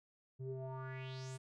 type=tone with low-pass filter sweep; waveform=square; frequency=130.81 Hz; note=C3; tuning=in tune; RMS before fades=-45 dBFS; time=0.39-1.38 s; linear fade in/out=20 ms; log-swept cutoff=270 to 9400 Hz; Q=4.4; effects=none